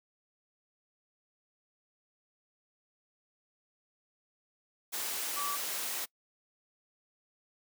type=tone in noise; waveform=sine; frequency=1152 Hz; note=D6; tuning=34 cents flat; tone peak=-34 dBFS; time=5.36-5.57 s; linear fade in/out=20 ms; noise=white; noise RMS=-36 dBFS; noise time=4.92-6.06 s; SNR=-1 dB; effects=noise-tail reverb RT60 0.1 s tail -24 dB re dry + high-pass 300 Hz 12 dB/octave